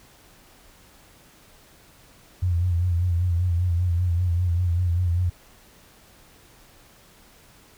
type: tone with vibrato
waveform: sine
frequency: 87.8 Hz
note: F2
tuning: 10 cents sharp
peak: -19 dBFS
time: 2.42-5.3 s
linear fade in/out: 10 ms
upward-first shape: sine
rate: 5.1 Hz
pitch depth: 64 cents each way
effects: pink hiss -53 dBFS RMS until 7.77 s